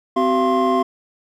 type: tone cluster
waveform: triangle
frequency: 258.7 / 380.5 / 685 / 1058 Hz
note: C4 / F#4 / F5 / C6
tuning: -19 / +48 / -34 / +19 cents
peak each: -18 dBFS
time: 0.16-0.83 s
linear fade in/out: 10 ms
effects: tanh soft clip ceiling -4 dBFS